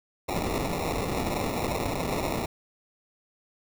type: noise with sample-and-hold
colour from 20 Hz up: white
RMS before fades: -29 dBFS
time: 0.28-2.46 s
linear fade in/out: 10 ms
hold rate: 1575 Hz
effects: none